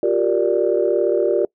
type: chord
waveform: sine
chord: G minor seventh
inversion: third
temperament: equal with one note detuned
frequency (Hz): 354.5 / 392 / 466.2 / 587.3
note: F4 / G4 / Bb4 / D5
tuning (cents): +26 / 0 / 0 / 0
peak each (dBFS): -20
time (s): 0.03-1.45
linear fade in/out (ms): 2
effects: noise-tail reverb RT60 0.1 s tail -25 dB re dry + tanh soft clip ceiling -5 dBFS